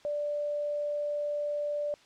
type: tone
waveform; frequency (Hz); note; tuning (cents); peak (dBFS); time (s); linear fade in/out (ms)
sine; 587.3; D5; 0; -29; 0.05-1.94; 0
effects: white hiss -59 dBFS RMS until 2.05 s + low-pass 5000 Hz 12 dB/octave